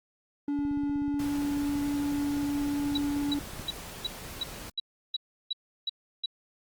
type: tone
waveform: triangle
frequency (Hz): 287.1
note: D4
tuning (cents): -39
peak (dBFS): -25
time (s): 0.48-3.39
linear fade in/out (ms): 2
type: click train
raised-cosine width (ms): 5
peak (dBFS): -30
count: 50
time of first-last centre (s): 0.59-3.596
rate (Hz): 16.3
type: noise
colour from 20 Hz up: pink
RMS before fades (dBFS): -42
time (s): 1.19-4.7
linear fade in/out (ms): 5
type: tone bursts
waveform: sine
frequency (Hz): 3907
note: B7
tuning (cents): -19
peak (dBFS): -27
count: 10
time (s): 2.95-6.26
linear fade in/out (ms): 5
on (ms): 25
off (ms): 340
effects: Opus 32 kbps